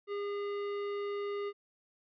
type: tone with tanh clipping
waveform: sine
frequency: 406.4 Hz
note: G#4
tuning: 38 cents flat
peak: -36 dBFS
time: 0.07-1.53 s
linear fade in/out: 50 ms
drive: 16 dB
effects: resampled to 11025 Hz